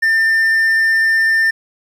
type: tone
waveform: triangle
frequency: 1796 Hz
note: A6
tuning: 35 cents sharp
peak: -9 dBFS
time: 0.02-1.51 s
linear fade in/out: 10 ms
effects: 8-bit